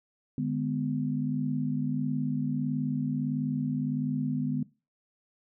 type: chord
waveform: sine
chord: G# diminished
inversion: second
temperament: just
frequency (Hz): 149.51 / 207.7 / 249.2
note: D3 / G#3 / B3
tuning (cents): +31 / 0 / +16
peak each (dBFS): -31 / -34 / -30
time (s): 0.38-4.63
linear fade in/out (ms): 2
effects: noise-tail reverb RT60 0.3 s tail -20 dB re dry